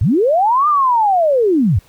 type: linear two-way sweep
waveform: sine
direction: up then down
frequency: 73.8 to 1225 to 73.8 Hz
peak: -10 dBFS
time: 0.01-1.79 s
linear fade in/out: 5 ms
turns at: 0.68 s
effects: pink hiss -51 dBFS RMS until 1.88 s